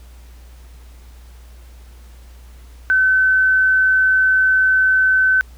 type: tone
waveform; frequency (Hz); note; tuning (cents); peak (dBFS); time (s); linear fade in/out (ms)
sine; 1524; G6; -49; -11; 2.9-5.41; 0
effects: added 60 Hz sine -38 dBFS peak until 5.57 s + pink hiss -51 dBFS RMS until 5.57 s